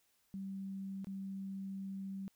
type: tone with dropouts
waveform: sine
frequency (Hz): 193.9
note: G3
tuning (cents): -19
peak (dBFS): -40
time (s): 0.34-2.28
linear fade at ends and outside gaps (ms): 0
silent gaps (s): 1.045-1.07
effects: white hiss -75 dBFS RMS until 2.35 s

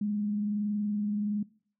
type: tone with frequency modulation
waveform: sine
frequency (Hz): 207.7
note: G#3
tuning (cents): 0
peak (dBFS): -27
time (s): 0.01-1.43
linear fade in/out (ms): 5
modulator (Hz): 21.3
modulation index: 0.21
effects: noise-tail reverb RT60 0.5 s tail -21 dB re dry

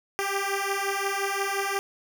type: beating tone pair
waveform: 10% pulse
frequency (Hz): 392 / 397.7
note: G4 / G4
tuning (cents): 0 / +25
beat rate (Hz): 5.7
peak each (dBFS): -21 / -20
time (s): 0.19-1.79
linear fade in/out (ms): 0
effects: none

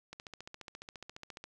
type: click train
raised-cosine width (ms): 0.2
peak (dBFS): -28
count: 20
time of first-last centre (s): 0.13-1.44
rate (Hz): 14.5
effects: none

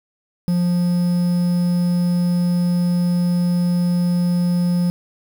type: tone with quantisation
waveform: triangle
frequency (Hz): 176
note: F3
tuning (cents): +14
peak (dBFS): -13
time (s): 0.48-4.9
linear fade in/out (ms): 0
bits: 6
effects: none

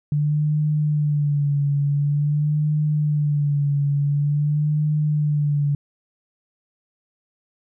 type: tone with vibrato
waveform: sine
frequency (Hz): 146.83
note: D3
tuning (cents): 0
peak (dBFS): -17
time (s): 0.12-5.75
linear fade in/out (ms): 2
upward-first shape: sine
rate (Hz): 0.47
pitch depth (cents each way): 53
effects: none

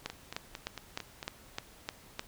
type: two click trains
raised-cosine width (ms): 0.2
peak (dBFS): -22 / -17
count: 6 / 8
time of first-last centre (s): 0.1-1.229 / 0.06-2.194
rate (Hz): 4.43 / 3.28
effects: pink hiss -56 dBFS RMS until 2.27 s

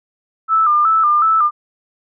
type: tone with vibrato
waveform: sine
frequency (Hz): 1256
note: D#6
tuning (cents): +16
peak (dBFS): -10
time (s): 0.48-1.51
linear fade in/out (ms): 50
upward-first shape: square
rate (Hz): 2.7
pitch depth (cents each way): 77
effects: none

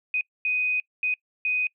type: tone bursts at uneven times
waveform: sine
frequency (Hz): 2498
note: D#7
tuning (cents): +6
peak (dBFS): -22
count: 4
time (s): 0.14-0.21 / 0.45-0.8 / 1.03-1.14 / 1.45-1.67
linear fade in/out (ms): 2
effects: noise-tail reverb RT60 0.1 s tail -25 dB re dry

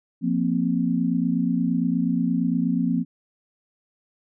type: chord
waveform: sine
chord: F suspended fourth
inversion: none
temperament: equal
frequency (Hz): 174.61 / 233.1 / 261.6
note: F3 / Bb3 / C4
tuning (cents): 0 / 0 / 0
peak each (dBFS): -24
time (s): 0.21-3.05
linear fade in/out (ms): 50
effects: none

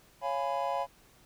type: chord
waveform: triangle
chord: C# dominant seventh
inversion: none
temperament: just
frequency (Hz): 554.4 / 693 / 831.5 / 997.9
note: C#5 / E#5 / G#5 / B5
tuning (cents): 0 / -14 / +2 / +18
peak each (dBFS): -33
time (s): 0.21-0.87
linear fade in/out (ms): 50
effects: pink hiss -61 dBFS RMS until 1.25 s

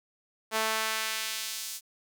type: tone with high-pass filter sweep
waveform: sawtooth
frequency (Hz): 220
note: A3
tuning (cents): 0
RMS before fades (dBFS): -32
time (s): 0.51-1.81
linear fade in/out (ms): 50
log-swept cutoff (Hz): 680 to 6700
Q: 0.77
effects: none

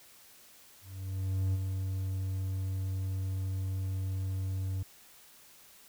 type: tone with ADSR envelope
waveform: triangle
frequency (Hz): 94.9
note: F#2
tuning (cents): +44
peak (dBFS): -24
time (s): 0.81-4.83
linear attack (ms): 730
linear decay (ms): 30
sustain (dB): -5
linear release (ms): 6
effects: white hiss -57 dBFS RMS until 5.88 s

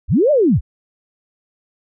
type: linear two-way sweep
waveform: sine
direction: up then down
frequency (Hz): 34.54 to 622.3 to 34.54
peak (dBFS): -10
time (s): 0.08-0.61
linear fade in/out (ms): 50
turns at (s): 0.31
effects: none

